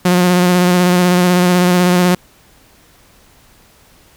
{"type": "tone with vibrato", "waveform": "sawtooth", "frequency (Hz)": 179.1, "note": "F3", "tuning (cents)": 44, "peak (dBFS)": -5, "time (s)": [0.05, 2.15], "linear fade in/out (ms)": 5, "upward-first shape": "square", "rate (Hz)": 16, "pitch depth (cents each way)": 19, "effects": ["pink hiss -48 dBFS RMS until 4.16 s"]}